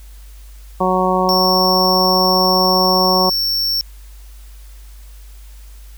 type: harmonic tone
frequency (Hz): 185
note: F#3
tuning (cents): 0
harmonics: 1 / 2 / 3 / 4 / 5 / 6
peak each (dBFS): -20 / -20 / -20 / -20 / -20 / -20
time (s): 0.8-3.3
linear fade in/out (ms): 10
type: tone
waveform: square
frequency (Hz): 5450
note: F8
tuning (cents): -43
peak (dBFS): -16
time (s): 1.29-3.81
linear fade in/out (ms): 0
effects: added 50 Hz sine -35 dBFS peak until 5.97 s + white hiss -49 dBFS RMS until 5.97 s